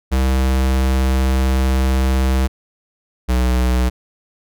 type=tone pair in turn; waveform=square; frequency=65.41 / 62.46 Hz; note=C2 / B1; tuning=0 / +20 cents; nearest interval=minor second; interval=80 cents; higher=first; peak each=-14 dBFS; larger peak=neither; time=0.11-2.48 / 3.28-3.9 s; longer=first; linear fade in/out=20 ms; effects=none